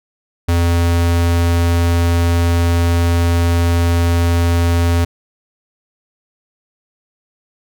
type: tone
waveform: square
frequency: 85.4 Hz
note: F2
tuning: 38 cents flat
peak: -12 dBFS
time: 0.48-5.05 s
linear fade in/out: 10 ms
effects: none